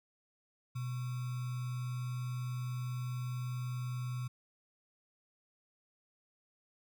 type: tone with sample-and-hold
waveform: sine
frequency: 124.8 Hz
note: B2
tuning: 19 cents sharp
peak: -35 dBFS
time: 0.75-4.28 s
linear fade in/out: 10 ms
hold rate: 1225 Hz
effects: none